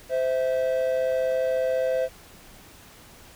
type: tone pair together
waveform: triangle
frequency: 518 / 652.6 Hz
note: C5 / E5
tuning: -17 / -18 cents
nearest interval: major third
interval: 399 cents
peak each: -21 / -25 dBFS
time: 0.09-2.09 s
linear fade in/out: 50 ms
effects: pink hiss -49 dBFS RMS until 3.35 s